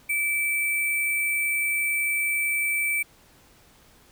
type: tone with sample-and-hold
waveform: sine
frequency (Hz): 2319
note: D7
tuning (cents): -22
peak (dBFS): -22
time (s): 0.09-3.03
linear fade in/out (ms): 10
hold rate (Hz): 11025
effects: pink hiss -56 dBFS RMS until 4.11 s